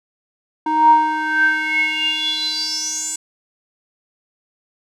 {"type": "tone with band-pass filter sweep", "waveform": "square", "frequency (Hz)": 311.1, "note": "D#4", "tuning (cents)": 0, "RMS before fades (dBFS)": -18, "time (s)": [0.66, 3.16], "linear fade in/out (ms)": 5, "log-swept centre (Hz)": [750, 7800], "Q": 9.9, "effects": []}